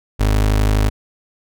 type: tone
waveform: 30% pulse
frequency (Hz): 52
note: G#1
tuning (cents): +3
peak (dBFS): -10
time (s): 0.19-0.9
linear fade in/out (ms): 20
effects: none